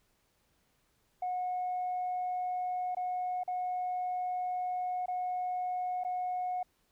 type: tone with dropouts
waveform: sine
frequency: 728 Hz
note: F#5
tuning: 28 cents flat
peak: -30 dBFS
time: 1.22-6.63 s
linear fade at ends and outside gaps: 5 ms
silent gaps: 2.949-2.968 / 3.435-3.477 / 5.059-5.081 / 6.037-6.047 s
effects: tanh soft clip ceiling -28 dBFS + pink hiss -73 dBFS RMS until 6.91 s